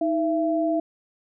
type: tone pair together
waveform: sine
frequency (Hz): 316.7 / 671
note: D#4 / E5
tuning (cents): +31 / +31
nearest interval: octave + minor second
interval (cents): 1300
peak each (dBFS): -23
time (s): 0.01-0.8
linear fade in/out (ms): 5
effects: none